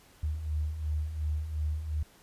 sine beating tone pair, 74.2 / 77 Hz, D2 / D#2, +18 / -17 cents, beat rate 2.8 Hz, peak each -37 / -30 dBFS, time 0.23-2.03 s, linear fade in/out 5 ms, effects pink hiss -59 dBFS RMS until 2.22 s + resampled to 32000 Hz

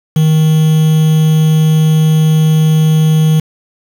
triangle tone with quantisation, 156.7 Hz, D#3, 13 cents sharp, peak -4 dBFS, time 0.16-3.4 s, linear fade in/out 5 ms, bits 4, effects none

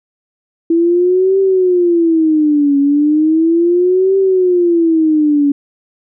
sine tone with vibrato, 329.6 Hz, E4, in tune, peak -8 dBFS, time 0.7-5.52 s, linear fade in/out 5 ms, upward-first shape triangle, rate 0.36 Hz, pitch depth 290 cents each way, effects none

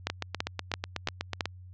two click trains, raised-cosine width 0.2 ms, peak -10 / -13 dBFS, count 5 / 12, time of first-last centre 0.07-1.408 / 0.1-1.456 s, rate 2.99 / 8.11 Hz, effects added 91 Hz sine -45 dBFS peak until 1.73 s + low-pass 5000 Hz 12 dB/octave

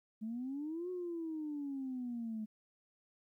sine exponential two-way sweep, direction up then down, 213.1 to 367.7 to 213.1 Hz, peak -37 dBFS, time 0.21-2.46 s, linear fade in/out 20 ms, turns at 0.9 s, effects tanh soft clip ceiling -33 dBFS + 13-bit

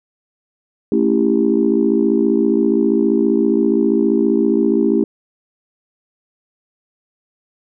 sine chord, A dominant seventh, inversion none, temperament just, 220 / 275 / 330 / 396 Hz, A3 / C#4 / E4 / G4, 0 / -14 / +2 / +18 cents, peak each -17 dBFS, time 0.92-5.04 s, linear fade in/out 2 ms, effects tanh soft clip ceiling -2 dBFS

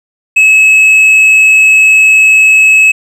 sine tone with tanh clipping, 2581 Hz, E7, 37 cents flat, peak -3 dBFS, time 0.36-2.92 s, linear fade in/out 10 ms, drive 4 dB, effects none

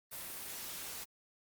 white noise, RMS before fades -44 dBFS, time 0.11-1.05 s, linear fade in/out 20 ms, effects Opus 32 kbps

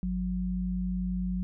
sine tone pair together, 51.21 / 182.5 Hz, G#1 / F#3, -24 / -24 cents, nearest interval octave + minor seventh, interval 2200 cents, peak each -33 / -29 dBFS, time 0.03-1.43 s, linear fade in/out 0 ms, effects none

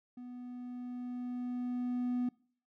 triangle tone with level ramp, 246.9 Hz, B3, in tune, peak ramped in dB -42 to -27 dBFS, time 0.17-2.29 s, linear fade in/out 5 ms, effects noise-tail reverb RT60 0.5 s tail -25 dB re dry + tanh soft clip ceiling -23 dBFS

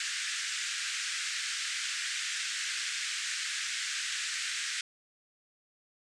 pink band-pass noise, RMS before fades -35 dBFS, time 0-4.81 s, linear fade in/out 2 ms, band 1500 to 8500 Hz, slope 48 dB/octave, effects none

